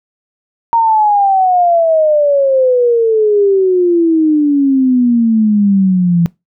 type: exponential sweep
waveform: sine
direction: down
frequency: 932.3 to 167.4 Hz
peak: -7 dBFS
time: 0.73-6.26 s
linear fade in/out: 0 ms
effects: noise-tail reverb RT60 0.2 s tail -22 dB re dry